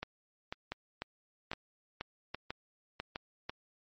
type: two click trains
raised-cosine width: 0.3 ms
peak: -21 / -21 dBFS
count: 8 / 4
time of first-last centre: 0.03-3.495 / 0.72-3.159 s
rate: 2.02 / 1.23 Hz
effects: MP3 32 kbps